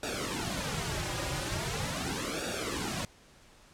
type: noise with flanger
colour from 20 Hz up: pink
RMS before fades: -34 dBFS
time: 0.03-3.05 s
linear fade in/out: 2 ms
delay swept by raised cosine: 0.96 to 4.56 ms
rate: 0.41 Hz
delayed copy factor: -0.85
effects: pink hiss -58 dBFS RMS until 3.73 s + low-pass 9000 Hz 12 dB/octave